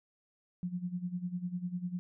sine tone with tremolo, 178.5 Hz, F3, 38 cents sharp, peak -31 dBFS, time 0.63-1.99 s, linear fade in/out 0 ms, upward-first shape sine, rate 10 Hz, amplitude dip 80%, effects none

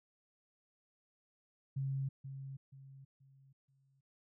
sine tone with echo, 135.7 Hz, C#3, 36 cents flat, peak -34 dBFS, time 1.76-2.09 s, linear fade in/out 10 ms, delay 480 ms, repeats 4, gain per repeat -9 dB, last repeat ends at 4.01 s, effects none

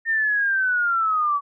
sine linear sweep, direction down, 1827 to 1128 Hz, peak -18 dBFS, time 0.05-1.41 s, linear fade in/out 50 ms, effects none

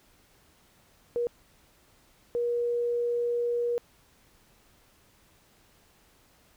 sine tone bursts at uneven times, 477.5 Hz, A#4, 42 cents sharp, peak -25 dBFS, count 2, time 1.16-1.27 / 2.35-3.78 s, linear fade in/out 0 ms, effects pink hiss -62 dBFS RMS until 6.56 s

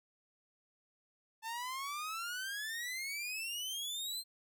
sawtooth exponential sweep, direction up, 880 to 4186 Hz, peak -35 dBFS, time 1.42-4.24 s, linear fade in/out 50 ms, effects none

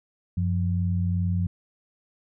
sine tone pair together, 93.02 / 175.6 Hz, F#2 / F3, +10 / +10 cents, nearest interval major seventh, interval 1100 cents, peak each -23 / -27 dBFS, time 0.37-1.47 s, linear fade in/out 5 ms, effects none

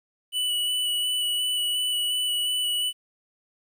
square tone with vibrato, 2960 Hz, F#7, in tune, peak -24 dBFS, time 0.32-2.93 s, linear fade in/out 50 ms, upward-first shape square, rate 2.8 Hz, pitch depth 11 cents each way, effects 10-bit

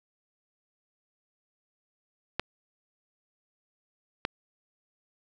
clicks, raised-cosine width 0.3 ms, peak -11 dBFS, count 2, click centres 2.396 / 4.251 s, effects none

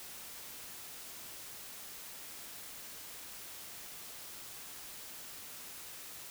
silence, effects white hiss -48 dBFS RMS until 6.3 s

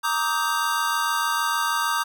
square chord, Eb major seventh, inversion second, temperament equal with one note detuned, 932.3 / 1174.7 / 1261.2 / 1568 Hz, Bb5 / D6 / Eb6 / G6, 0 / 0 / +23 / 0 cents, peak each -28 dBFS, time 0.03-2.04 s, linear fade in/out 20 ms, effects none

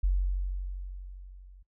sine tone with level ramp, 46.25 Hz, F#1, in tune, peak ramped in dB -21 to -49 dBFS, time 0.03-1.63 s, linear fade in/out 10 ms, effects noise-tail reverb RT60 0.1 s tail -22 dB re dry

